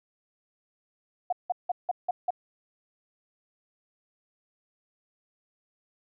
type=tone bursts; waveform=sine; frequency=720 Hz; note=F#5; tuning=47 cents flat; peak=-23 dBFS; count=6; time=1.3-2.306 s; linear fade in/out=5 ms; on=26 ms; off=170 ms; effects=none